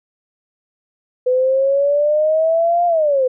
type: exponential two-way sweep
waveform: sine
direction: up then down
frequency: 500 to 704 to 500 Hz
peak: -12 dBFS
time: 1.26-3.28 s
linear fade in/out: 10 ms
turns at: 2.86 s
effects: none